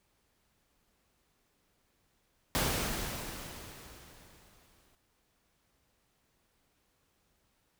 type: noise with exponential decay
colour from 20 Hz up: pink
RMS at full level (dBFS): -29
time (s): 2.55-4.95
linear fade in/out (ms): 0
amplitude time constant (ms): 520
effects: pink hiss -74 dBFS RMS until 7.79 s